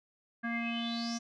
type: tone with low-pass filter sweep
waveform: square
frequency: 233.1 Hz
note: A#3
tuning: in tune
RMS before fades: -35 dBFS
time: 0.43-1.19 s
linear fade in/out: 20 ms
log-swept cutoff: 1700 to 6100 Hz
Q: 9.5
effects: none